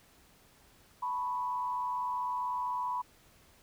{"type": "tone with frequency modulation", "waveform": "sine", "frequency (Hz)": 987.8, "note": "B5", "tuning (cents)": 0, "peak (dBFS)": -31, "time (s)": [1.02, 3.02], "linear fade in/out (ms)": 10, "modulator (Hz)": 100, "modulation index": 0.62, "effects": ["pink hiss -62 dBFS RMS until 3.62 s"]}